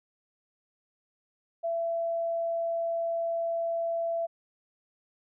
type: tone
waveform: sine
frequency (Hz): 670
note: E5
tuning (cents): +28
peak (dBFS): -27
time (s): 1.63-4.27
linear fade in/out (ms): 20
effects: none